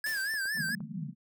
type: tone with vibrato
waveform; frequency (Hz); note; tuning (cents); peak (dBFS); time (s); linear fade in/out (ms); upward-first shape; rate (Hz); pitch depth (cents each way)
square; 1661.2; G#6; 0; -31; 0.04-0.75; 2; sine; 4.4; 120
type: noise with exponential decay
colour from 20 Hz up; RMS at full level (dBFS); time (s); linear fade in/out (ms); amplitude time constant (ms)
white; -41; 0.06-0.75; 2; 150
type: click train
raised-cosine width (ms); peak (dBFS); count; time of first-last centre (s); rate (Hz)
1; -38; 5; 0.34-0.805; 8.6
type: band-pass noise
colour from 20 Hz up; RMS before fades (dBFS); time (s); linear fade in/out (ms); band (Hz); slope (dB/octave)
white; -39; 0.54-1.15; 50; 140 to 230; 96
effects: none